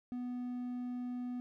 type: tone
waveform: triangle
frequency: 246.9 Hz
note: B3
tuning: in tune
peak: -35 dBFS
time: 0.12-1.4 s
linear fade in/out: 0 ms
effects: none